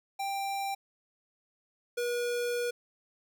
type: tone pair in turn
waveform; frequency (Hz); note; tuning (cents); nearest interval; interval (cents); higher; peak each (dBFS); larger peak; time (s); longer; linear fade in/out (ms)
square; 788 / 482.1; G5 / B4; +9 / -42; major sixth; 851; first; -32 / -30; second; 0.19-0.75 / 1.97-2.71; second; 10
effects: none